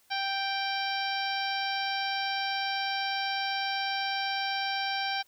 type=harmonic tone; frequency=784 Hz; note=G5; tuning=in tune; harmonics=1 / 2 / 3 / 4 / 5 / 6 / 7; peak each=-32 / -35 / -37 / -38 / -39 / -40 / -40 dBFS; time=0.1-5.23 s; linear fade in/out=20 ms; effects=white hiss -65 dBFS RMS until 5.27 s